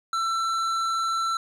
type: tone with hard clipping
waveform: triangle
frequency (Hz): 1339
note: E6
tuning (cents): +27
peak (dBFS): -25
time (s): 0.13-1.37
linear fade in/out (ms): 2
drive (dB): 14
effects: none